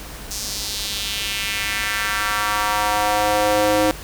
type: tone with high-pass filter sweep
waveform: square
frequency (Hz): 104.6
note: G#2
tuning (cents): +13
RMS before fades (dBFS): -21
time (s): 0.31-3.91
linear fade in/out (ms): 0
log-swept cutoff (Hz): 5800 to 400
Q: 2
effects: added 50 Hz sine -38 dBFS peak until 4.03 s + pink hiss -36 dBFS RMS until 4.03 s

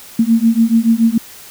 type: beating tone pair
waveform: sine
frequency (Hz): 224.6 / 231.6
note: A3 / A#3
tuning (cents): +36 / -11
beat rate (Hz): 7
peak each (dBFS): -12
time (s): 0.19-1.18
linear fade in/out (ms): 5
effects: white hiss -37 dBFS RMS until 1.5 s

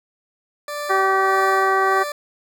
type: tone with tremolo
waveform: 20% pulse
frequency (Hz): 587.3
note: D5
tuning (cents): 0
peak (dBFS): -20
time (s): 0.68-2.12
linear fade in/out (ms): 2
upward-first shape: sine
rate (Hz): 1.6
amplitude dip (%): 55
type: harmonic tone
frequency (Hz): 384.7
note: G4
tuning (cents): -33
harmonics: 1 / 2 / 3 / 4 / 5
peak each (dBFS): -21 / -21 / -19 / -24 / -26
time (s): 0.89-2.04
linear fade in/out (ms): 20
effects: none

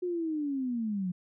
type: linear sweep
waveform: sine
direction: down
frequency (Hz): 364.7 to 174.6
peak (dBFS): -29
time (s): 0.02-1.12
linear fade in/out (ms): 10
effects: none

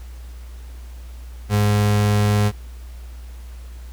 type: tone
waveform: 35% pulse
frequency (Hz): 103.83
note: G#2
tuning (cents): 0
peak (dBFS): -13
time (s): 1.49-2.52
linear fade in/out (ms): 50
effects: added 60 Hz sine -33 dBFS peak until 3.92 s + pink hiss -50 dBFS RMS until 3.92 s

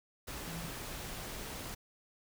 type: tone in noise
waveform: sine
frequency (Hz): 165.8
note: E3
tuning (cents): +10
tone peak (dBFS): -42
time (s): 0.47-0.69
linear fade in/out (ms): 10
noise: pink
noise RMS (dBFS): -43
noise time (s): 0.27-1.75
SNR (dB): -2
effects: none

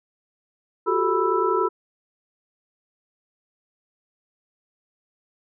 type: tone cluster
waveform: sine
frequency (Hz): 359.9 / 390.3 / 438.1 / 986 / 1321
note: F#4 / G4 / A4 / B5 / E6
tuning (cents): -48 / -8 / -7 / -3 / +3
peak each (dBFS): -25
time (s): 0.86-1.69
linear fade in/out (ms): 20
effects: none

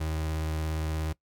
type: tone with vibrato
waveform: 35% pulse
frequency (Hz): 78.5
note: D#2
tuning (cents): +16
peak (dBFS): -27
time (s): 0-1.13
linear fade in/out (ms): 10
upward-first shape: sine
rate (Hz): 17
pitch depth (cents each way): 21
effects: noise-tail reverb RT60 0.1 s tail -21 dB re dry

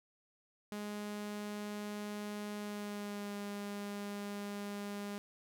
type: tone with pitch glide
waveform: sawtooth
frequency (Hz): 207.7 to 203.4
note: G#3 to G#3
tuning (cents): 0 to -36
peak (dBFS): -36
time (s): 0.72-5.18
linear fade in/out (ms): 0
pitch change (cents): -36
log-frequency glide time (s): 2.57-3.36
effects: none

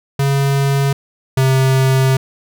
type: tone pair in turn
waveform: square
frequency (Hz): 138.59 / 132.4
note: C#3 / C3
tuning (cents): 0 / +21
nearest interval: minor second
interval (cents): 79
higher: first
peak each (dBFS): -13 / -11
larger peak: second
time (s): 0.19-0.93 / 1.37-2.17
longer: second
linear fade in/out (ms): 5
effects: none

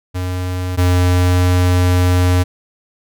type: tone pair in turn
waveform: square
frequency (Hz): 91 / 89.95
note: F#2 / F#2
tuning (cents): -28 / -48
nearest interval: unison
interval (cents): 20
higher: first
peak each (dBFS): -19 / -11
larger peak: second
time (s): 0.14-0.77 / 0.77-2.44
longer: second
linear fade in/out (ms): 20
effects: none

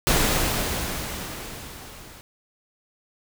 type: noise with level ramp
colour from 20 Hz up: pink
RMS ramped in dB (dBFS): -19 to -45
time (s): 0.07-2.21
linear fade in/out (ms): 0
effects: none

